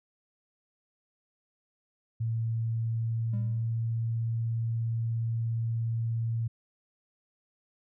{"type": "tone with pitch glide", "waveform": "sine", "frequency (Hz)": [113.7, 114.62], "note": ["A#2", "A#2"], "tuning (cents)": [-43, -29], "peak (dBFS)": -27, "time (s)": [2.2, 6.48], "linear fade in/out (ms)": 10, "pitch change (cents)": 14, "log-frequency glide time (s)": [2.41, 4.33]}
{"type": "tone with exponential decay", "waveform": "triangle", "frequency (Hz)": 200, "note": "G3", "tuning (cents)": 35, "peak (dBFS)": -32, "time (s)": [3.33, 3.93], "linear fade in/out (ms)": 5, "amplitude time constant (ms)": 130}
{"effects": []}